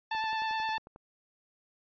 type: tone with vibrato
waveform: sawtooth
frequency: 880 Hz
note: A5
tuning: in tune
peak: -26 dBFS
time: 0.11-0.78 s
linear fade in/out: 5 ms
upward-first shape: sine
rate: 9.6 Hz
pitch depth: 16 cents each way
type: click train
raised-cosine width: 1 ms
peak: -35 dBFS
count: 10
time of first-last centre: 0.15-0.961 s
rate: 11.1 Hz
effects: resampled to 11025 Hz